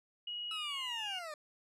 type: tone with pitch glide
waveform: sine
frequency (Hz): 2899 to 2830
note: F#7 to F7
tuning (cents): -36 to +22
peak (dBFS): -38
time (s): 0.27-1.19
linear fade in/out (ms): 5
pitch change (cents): -42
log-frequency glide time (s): 0.49-1.03
type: linear sweep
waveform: 20% pulse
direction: down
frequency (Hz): 1318.5 to 587.3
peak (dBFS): -37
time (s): 0.51-1.34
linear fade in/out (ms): 2
effects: low-pass 10000 Hz 12 dB/octave